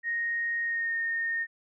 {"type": "tone with pitch glide", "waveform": "sine", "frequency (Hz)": [1864.7, 1838], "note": ["A#6", "A#6"], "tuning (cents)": [0, -25], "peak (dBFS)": -27, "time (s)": [0.03, 1.47], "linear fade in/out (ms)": 50, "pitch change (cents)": -25, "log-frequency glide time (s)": [0.63, 0.94], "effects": []}